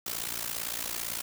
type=noise with amplitude modulation; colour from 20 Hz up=white; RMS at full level=-31 dBFS; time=0.06-1.22 s; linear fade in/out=5 ms; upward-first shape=sine; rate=57.8 Hz; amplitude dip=85%; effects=none